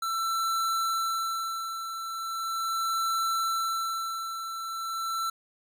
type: tone with tremolo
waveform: square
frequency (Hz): 1338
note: E6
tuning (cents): +25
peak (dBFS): -26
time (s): 0.02-5.3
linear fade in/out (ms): 5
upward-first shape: sine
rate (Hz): 0.39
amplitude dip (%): 60
effects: none